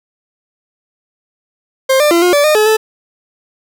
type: tone with pitch steps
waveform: 40% pulse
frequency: 529 / 596 / 340.7 / 356.5 / 579 / 610 / 427.6 / 436.5 Hz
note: C5 / D5 / F4 / F4 / D5 / D#5 / A4 / A4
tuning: +19 / +25 / -43 / +36 / -25 / -34 / -49 / -14 cents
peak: -7 dBFS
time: 1.89-2.77 s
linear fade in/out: 10 ms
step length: 110 ms
effects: none